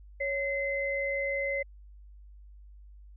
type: tone pair together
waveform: sine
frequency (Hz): 554.4 / 2057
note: C#5 / C7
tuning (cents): 0 / -30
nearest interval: octave + major seventh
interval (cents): 2270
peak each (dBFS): -31 / -31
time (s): 0.2-1.63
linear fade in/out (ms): 10
effects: added 50 Hz sine -48 dBFS peak until 3.16 s